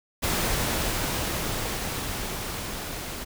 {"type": "noise with level ramp", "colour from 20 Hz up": "pink", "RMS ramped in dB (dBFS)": [-25, -35], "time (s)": [0.22, 3.25], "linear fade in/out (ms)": 20, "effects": []}